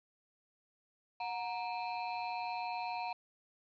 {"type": "ring-modulated tone", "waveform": "square", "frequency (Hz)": 832, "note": "G#5", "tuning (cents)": 3, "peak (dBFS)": -34, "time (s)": [1.2, 3.13], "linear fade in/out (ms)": 5, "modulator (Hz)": 104, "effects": ["resampled to 11025 Hz", "10-bit"]}